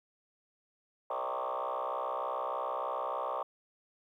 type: tone with frequency modulation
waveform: sine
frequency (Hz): 852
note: G#5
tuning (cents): +44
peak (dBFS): -31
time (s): 1.1-3.43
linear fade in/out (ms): 5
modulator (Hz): 63.3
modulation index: 5.5
effects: tanh soft clip ceiling -29 dBFS + 12-bit